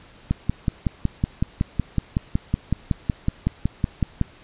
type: click train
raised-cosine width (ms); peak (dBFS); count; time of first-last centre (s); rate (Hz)
5; -7; 22; 0.31-4.213; 5.38
effects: pink hiss -49 dBFS RMS until 4.43 s + resampled to 8000 Hz